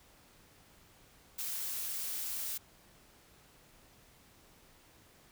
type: noise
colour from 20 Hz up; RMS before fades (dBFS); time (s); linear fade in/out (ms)
blue; -38; 1.38-2.58; 10
effects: pink hiss -62 dBFS RMS until 5.31 s